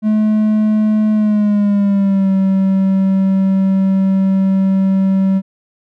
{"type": "tone with pitch glide", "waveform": "triangle", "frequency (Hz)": [214.4, 192.12], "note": ["A3", "G3"], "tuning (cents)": [-45, -35], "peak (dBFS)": -8, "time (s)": [0.02, 5.42], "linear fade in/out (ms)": 50, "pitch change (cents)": -190, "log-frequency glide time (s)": [1.13, 2.31], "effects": []}